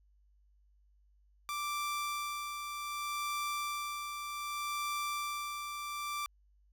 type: tone with tremolo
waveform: sawtooth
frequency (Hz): 1174.7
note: D6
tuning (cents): 0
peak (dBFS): -30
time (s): 1.49-6.26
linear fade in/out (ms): 0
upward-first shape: sine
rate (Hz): 0.65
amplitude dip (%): 45
effects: added 50 Hz sine -64 dBFS peak until 6.72 s